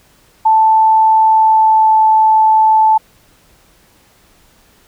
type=tone with pitch glide; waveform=sine; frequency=880 to 874.4 Hz; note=A5 to A5; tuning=0 to -11 cents; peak=-6 dBFS; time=0.45-2.98 s; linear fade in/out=10 ms; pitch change=-11 cents; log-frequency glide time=1.27-2.03 s; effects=pink hiss -50 dBFS RMS until 4.87 s